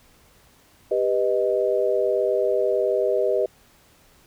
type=chord; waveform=sine; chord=G augmented; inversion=none; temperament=equal with one note detuned; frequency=395.4 / 493.9 / 622.3 Hz; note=G4 / B4 / D#5; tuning=+15 / 0 / 0 cents; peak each=-23 dBFS; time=0.91-3.46 s; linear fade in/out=5 ms; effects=pink hiss -56 dBFS RMS until 4.26 s